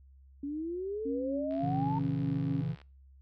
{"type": "exponential sweep", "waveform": "sine", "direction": "up", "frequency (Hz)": [277.2, 913], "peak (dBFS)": -33, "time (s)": [0.43, 1.99], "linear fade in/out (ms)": 5}
{"type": "tone with tremolo", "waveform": "sine", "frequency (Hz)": 274.8, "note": "C#4", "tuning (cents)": -15, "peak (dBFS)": -31, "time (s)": [1.05, 2.62], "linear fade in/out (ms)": 10, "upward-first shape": "triangle", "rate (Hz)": 4.2, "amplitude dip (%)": 35}
{"type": "click train", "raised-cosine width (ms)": 0.3, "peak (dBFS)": -38, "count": 95, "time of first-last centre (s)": [1.51, 2.816], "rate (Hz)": 72}
{"type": "chord", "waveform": "triangle", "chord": "A# diminished", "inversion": "none", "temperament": "equal", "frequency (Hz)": [116.54, 138.59, 164.81], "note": ["A#2", "C#3", "E3"], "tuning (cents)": [0, 0, 0], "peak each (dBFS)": [-37, -32, -32], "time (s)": [1.6, 2.76], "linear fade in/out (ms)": 50}
{"effects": ["noise-tail reverb RT60 0.4 s tail -24 dB re dry", "added 67 Hz sine -54 dBFS peak until 3.21 s"]}